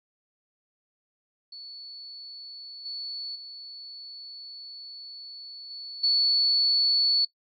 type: tone with level steps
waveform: sine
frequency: 4435 Hz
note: C#8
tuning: in tune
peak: -39 / -32 / -39 / -36 / -19 dBFS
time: 1.52-7.25 s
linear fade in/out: 5 ms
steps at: 2.85 / 3.35 / 5.7 / 6.03 s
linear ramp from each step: 10 ms
effects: noise-tail reverb RT60 0.1 s tail -21 dB re dry